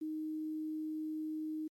sine tone with quantisation, 311.1 Hz, D#4, in tune, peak -36 dBFS, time 0.01-1.68 s, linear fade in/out 10 ms, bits 11, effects MP3 64 kbps

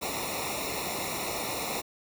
pink noise with comb filter, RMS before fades -33 dBFS, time 0.01-1.82 s, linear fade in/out 20 ms, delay 0.63 ms, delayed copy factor -1, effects none

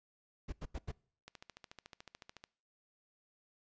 brown noise bursts, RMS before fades -40 dBFS, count 4, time 0.48-0.918 s, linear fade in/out 10 ms, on 45 ms, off 86 ms
click train, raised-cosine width 0.2 ms, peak -32 dBFS, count 17, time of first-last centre 1.28-2.439 s, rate 13.8 Hz
effects noise-tail reverb RT60 0.5 s tail -24 dB re dry + resampled to 16000 Hz

